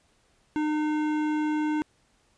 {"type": "tone with hard clipping", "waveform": "sine", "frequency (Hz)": 304.3, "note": "D#4", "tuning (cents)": -38, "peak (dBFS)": -26, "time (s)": [0.56, 1.82], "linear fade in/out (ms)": 0, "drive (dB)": 14, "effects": ["pink hiss -66 dBFS RMS until 2.37 s", "resampled to 22050 Hz"]}